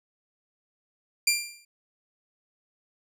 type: tone with exponential decay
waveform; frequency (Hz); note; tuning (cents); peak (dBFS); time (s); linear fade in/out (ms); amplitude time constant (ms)
15% pulse; 2381; D7; +23; -11; 1.27-1.65; 5; 81
effects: none